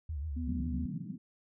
sine tone with vibrato, 74.4 Hz, D2, 23 cents sharp, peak -34 dBFS, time 0.09-0.86 s, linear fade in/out 5 ms, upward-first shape sine, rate 7.2 Hz, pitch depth 140 cents each way
sine tone, 246.9 Hz, B3, in tune, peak -37 dBFS, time 0.36-0.91 s, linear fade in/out 10 ms
pink band-pass noise, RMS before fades -40 dBFS, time 0.47-1.18 s, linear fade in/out 10 ms, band 140 to 240 Hz, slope 48 dB/octave
effects none

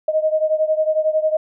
sine beating tone pair, 621 / 632 Hz, D#5 / D#5, -3 / +27 cents, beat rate 11 Hz, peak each -17 / -20 dBFS, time 0.08-1.37 s, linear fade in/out 5 ms, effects none

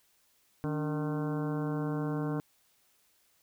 harmonic tone with a mistuned harmonic, 152.7 Hz, D#3, 32 cents flat, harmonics 1 / 2 / 3 / 4 / 5 / 6 / 7 / 8 / 9 / 10, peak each -33 / -34 / -39 / -45 / -46 / -50 / -46 / -54 / -49 / -52 dBFS, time 0.64-2.4 s, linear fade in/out 0 ms, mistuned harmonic 2, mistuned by -81 cents, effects white hiss -69 dBFS RMS until 3.42 s

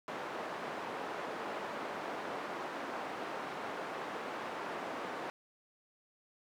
white band-pass noise, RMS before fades -41 dBFS, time 0.08-5.3 s, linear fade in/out 0 ms, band 280 to 1100 Hz, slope 12 dB/octave, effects none

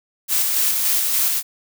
blue noise with tremolo, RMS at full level -18 dBFS, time 0.28-1.43 s, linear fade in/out 50 ms, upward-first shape square, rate 3.5 Hz, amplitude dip 25%, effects none

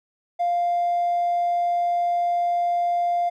triangle tone, 698.5 Hz, F5, in tune, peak -16 dBFS, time 0.39-3.3 s, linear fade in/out 20 ms, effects tanh soft clip ceiling -16 dBFS

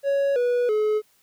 triangle tone with pitch steps, 557 / 487.7 / 427 Hz, C#5 / B4 / G#4, +8 / -22 / +48 cents, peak -17 dBFS, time 0.03-1.02 s, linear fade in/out 50 ms, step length 330 ms, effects white hiss -62 dBFS RMS until 1.22 s

